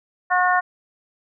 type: harmonic tone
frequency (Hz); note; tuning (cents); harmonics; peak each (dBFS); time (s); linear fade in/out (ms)
362.5; F#4; -35; 2 / 3 / 4 / 5; -19 / -21 / -22 / -23; 0.3-0.61; 20
effects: none